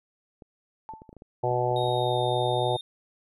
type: clicks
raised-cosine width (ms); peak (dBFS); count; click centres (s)
2; -32; 11; 0.422 / 0.937 / 1.019 / 1.092 / 1.129 / 1.167 / 1.221 / 1.513 / 1.714 / 1.839 / 1.885
type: tone with exponential decay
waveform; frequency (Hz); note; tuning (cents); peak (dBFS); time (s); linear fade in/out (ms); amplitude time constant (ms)
sine; 880; A5; 0; -33; 0.89-1.14; 0; 53
type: harmonic tone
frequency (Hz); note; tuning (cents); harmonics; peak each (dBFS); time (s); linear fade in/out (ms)
123.47; B2; 0; 1 / 3 / 4 / 5 / 6 / 7; -30 / -30 / -30 / -30 / -30 / -30; 1.43-2.77; 10
type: tone with pitch glide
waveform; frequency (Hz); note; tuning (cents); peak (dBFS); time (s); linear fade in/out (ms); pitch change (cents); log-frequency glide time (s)
triangle; 3729 to 3659; A#7 to A#7; 0 to -33; -34; 1.76-2.81; 2; -33; 1.93-2.19
effects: none